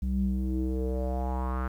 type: tone with low-pass filter sweep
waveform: square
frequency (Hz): 64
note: C2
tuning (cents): -38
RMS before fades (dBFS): -29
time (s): 0.02-1.68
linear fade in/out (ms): 5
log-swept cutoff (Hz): 150 to 1400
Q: 4.5
effects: 10-bit